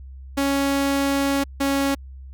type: tone pair in turn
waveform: sawtooth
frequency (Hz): 277.5 / 276.4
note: C#4 / C#4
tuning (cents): +2 / -5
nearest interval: unison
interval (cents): 7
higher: first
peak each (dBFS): -15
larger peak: neither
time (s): 0.37-1.44 / 1.6-1.95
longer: first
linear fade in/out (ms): 10
effects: added 66 Hz sine -36 dBFS peak until 2.33 s